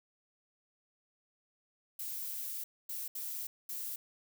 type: noise bursts at uneven times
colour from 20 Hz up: violet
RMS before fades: -40 dBFS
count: 4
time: 1.99-2.64 / 2.89-3.08 / 3.15-3.47 / 3.69-3.96 s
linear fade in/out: 5 ms
effects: none